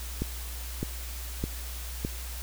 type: click train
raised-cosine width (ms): 3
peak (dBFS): -16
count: 4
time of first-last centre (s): 0.22-2.049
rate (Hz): 1.64
effects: added 60 Hz sine -36 dBFS peak until 2.42 s + white hiss -42 dBFS RMS until 2.42 s